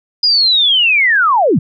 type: linear sweep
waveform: sine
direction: down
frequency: 4978 to 114.5 Hz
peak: -8 dBFS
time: 0.23-1.59 s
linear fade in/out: 5 ms
effects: none